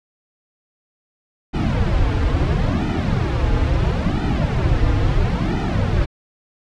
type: noise with flanger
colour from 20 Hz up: brown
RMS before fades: -18 dBFS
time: 1.53-6.06 s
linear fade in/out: 20 ms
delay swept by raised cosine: 1.8 to 5.4 ms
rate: 0.74 Hz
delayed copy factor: -1
effects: low-pass 4000 Hz 12 dB/octave